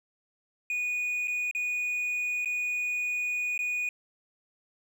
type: tone with dropouts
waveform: triangle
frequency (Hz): 2465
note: D#7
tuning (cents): -17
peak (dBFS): -26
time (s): 0.7-3.89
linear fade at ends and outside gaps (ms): 2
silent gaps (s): 1.274-1.28 / 1.512-1.549 / 2.448-2.457 / 3.578-3.59
effects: none